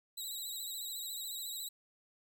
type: tone with vibrato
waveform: 15% pulse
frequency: 3899 Hz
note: B7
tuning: 23 cents flat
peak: -33 dBFS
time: 0.17-1.69 s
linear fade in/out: 10 ms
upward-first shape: sine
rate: 14 Hz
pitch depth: 59 cents each way
effects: none